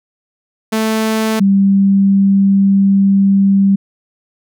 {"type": "tone pair in turn", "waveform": ["sawtooth", "sine"], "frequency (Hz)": [220, 196.38], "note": ["A3", "G3"], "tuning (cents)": [0, 3], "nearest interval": "major second", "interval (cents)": 197, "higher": "first", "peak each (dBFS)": [-9, -7], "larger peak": "second", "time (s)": [[0.72, 1.4], [1.4, 3.76]], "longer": "second", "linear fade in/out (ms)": 10, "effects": []}